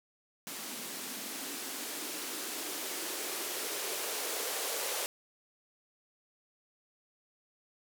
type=noise with band-pass filter sweep; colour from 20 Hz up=violet; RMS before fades=-38 dBFS; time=0.47-5.06 s; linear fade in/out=0 ms; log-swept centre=220 to 490 Hz; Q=3.3; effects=none